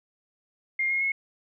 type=tone with pitch steps; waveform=sine; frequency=2121 / 2148 / 2176 Hz; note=C7 / C7 / C#7; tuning=+23 / +45 / -33 cents; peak=-23 dBFS; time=0.79-1.12 s; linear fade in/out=5 ms; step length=110 ms; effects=none